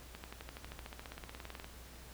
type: accelerating click train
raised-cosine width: 0.3 ms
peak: -29 dBFS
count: 24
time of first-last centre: 0.15-1.644 s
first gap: 89 ms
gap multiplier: 0.97
effects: added 60 Hz sine -53 dBFS peak until 2.13 s + pink hiss -55 dBFS RMS until 2.13 s